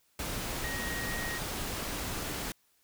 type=tone in noise; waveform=sine; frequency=1882 Hz; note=A#6; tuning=16 cents sharp; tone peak=-37 dBFS; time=0.64-1.38 s; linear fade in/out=2 ms; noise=pink; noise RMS=-36 dBFS; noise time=0.19-2.52 s; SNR=-4 dB; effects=white hiss -70 dBFS RMS until 2.83 s